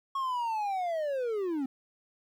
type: linear sweep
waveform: triangle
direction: down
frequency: 1100 to 255 Hz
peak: -27 dBFS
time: 0.15-1.66 s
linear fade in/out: 5 ms
effects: 11-bit